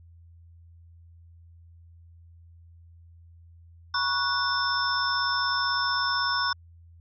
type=tone cluster; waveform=sine; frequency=969 / 1105 / 1473 / 3571 / 5300 Hz; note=B5 / C#6 / F#6 / A7 / E8; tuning=-33 / -6 / -8 / +25 / +9 cents; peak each=-33 / -29 / -28 / -34 / -29 dBFS; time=3.94-6.53 s; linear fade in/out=5 ms; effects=added 84 Hz sine -49 dBFS peak until 7 s